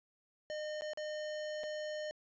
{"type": "tone with dropouts", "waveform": "square", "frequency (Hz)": 609, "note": "D#5", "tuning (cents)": -37, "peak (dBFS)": -39, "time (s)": [0.5, 2.11], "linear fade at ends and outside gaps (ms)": 0, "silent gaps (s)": [[0.81, 0.82], [0.934, 0.974], [1.634, 1.638]], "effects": ["resampled to 16000 Hz"]}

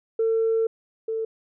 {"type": "tone pair in turn", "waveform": "sine", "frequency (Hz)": [450, 446.1], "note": ["A4", "A4"], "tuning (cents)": [39, 24], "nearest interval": "unison", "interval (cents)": 15, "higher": "first", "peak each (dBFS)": [-18, -24], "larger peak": "first", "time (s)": [[0.19, 0.67], [1.08, 1.25]], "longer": "first", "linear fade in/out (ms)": 5, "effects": ["tanh soft clip ceiling -15 dBFS"]}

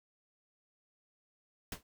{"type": "noise with exponential decay", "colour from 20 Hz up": "pink", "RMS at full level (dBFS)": -36, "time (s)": [1.72, 1.83], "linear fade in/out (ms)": 2, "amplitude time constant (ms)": 23, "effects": []}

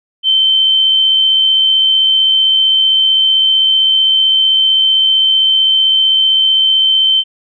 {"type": "tone with amplitude modulation", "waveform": "sine", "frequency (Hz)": 3096, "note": "G7", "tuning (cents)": -22, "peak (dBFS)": -6, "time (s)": [0.23, 7.24], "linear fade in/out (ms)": 50, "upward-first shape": "sine", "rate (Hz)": 75.6, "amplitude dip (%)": 30, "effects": []}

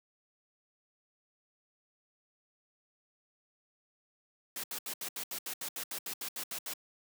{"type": "noise bursts", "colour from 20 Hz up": "white", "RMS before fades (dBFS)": -39, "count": 15, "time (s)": [4.56, 6.736], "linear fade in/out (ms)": 2, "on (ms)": 76, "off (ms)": 74, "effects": ["high-pass 200 Hz 12 dB/octave"]}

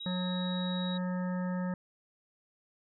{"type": "tone", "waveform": "sine", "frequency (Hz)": 3825, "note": "A#7", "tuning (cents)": 44, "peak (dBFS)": -39, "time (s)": [0, 0.98], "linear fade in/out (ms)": 10}
{"type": "harmonic tone", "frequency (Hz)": 181.6, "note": "F#3", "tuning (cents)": -32, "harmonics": [1, 3, 5, 7, 9, 10], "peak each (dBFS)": [-31, -41, -45, -48, -50, -51], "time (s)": [0.06, 1.74], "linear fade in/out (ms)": 2}
{"effects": []}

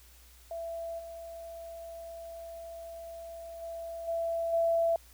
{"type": "tone with level steps", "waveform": "sine", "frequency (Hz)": 668, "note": "E5", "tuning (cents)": 23, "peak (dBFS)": [-35, -41, -37, -29, -24], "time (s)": [0.51, 4.96], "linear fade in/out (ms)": 2, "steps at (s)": [0.98, 3.61, 4.07, 4.52], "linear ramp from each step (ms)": 20, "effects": ["added 60 Hz sine -56 dBFS peak until 5.13 s", "white hiss -59 dBFS RMS until 5.13 s"]}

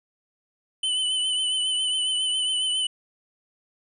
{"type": "tone with vibrato", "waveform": "square", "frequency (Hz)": 3018, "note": "F#7", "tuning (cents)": 34, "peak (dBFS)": -23, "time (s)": [0.83, 2.87], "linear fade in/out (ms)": 5, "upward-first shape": "triangle", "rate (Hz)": 7.3, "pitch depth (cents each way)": 42, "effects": ["resampled to 24000 Hz"]}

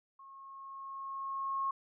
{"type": "tone with level ramp", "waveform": "sine", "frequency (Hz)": 1086, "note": "C#6", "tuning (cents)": -36, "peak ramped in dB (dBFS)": [-51, -30], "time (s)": [0.19, 1.71], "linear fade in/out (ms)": 5, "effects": []}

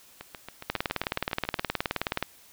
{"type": "two click trains", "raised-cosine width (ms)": 0.3, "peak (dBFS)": [-22, -10], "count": [11, 30], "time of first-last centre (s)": [[0.21, 1.589], [0.7, 2.226]], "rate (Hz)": [7.25, 19], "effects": ["white hiss -55 dBFS RMS until 2.52 s"]}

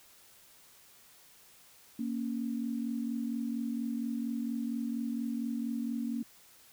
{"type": "tone pair together", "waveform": "sine", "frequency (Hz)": [232.9, 277.2], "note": ["A#3", "C#4"], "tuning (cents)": [-1, 0], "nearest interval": "minor third", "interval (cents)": 301, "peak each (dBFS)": [-33, -37], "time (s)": [1.99, 6.23], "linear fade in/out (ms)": 5, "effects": ["white hiss -59 dBFS RMS until 6.72 s"]}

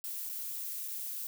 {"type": "noise with dropouts", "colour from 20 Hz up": "violet", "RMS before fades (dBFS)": -39, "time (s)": [0.04, 1.27], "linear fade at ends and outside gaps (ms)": 0, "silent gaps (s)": [[0.291, 0.297], [0.878, 0.883]], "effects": []}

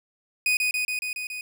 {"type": "tone with echo", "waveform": "40% pulse", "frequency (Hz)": 2489, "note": "D#7", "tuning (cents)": 0, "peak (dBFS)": -19, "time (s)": [0.46, 0.57], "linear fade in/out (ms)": 2, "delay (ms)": 140, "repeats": 6, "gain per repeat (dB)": -2, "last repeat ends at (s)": 1.41, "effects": []}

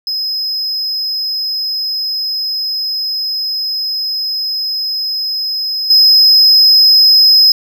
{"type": "tone with level steps", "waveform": "triangle", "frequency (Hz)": 5090, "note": "D#8", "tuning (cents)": 39, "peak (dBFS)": [-14, -3], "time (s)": [0.07, 7.52], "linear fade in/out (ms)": 2, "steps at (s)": 5.9, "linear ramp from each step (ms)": 5, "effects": []}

